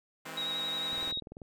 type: chord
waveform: 5% pulse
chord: E augmented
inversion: none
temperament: equal with one note detuned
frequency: 161.52 / 207.7 / 261.6 Hz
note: E3 / G#3 / B#3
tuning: -35 / 0 / 0 cents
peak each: -33 / -37 / -32 dBFS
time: 0.25-1.12 s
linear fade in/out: 10 ms
type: tone with vibrato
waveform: sine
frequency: 3800 Hz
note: A#7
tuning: 33 cents sharp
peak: -32 dBFS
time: 0.37-1.2 s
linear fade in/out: 5 ms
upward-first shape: square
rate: 11 Hz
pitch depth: 11 cents each way
type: click train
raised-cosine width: 2 ms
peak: -32 dBFS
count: 11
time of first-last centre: 0.93-1.418 s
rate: 20.5 Hz
effects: none